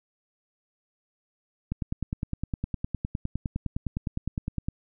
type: click train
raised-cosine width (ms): 5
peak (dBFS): -16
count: 30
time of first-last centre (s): 1.72-4.685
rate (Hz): 9.78
effects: none